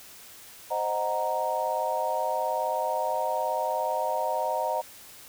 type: chord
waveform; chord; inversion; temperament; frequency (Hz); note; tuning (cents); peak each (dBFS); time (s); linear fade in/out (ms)
sine; C half-diminished seventh; none; equal; 523.3 / 622.3 / 740 / 932.3; C5 / Eb5 / Gb5 / Bb5; 0 / 0 / 0 / 0; -33 / -30 / -32 / -29; 0.7-4.82; 20
effects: white hiss -48 dBFS RMS until 5.28 s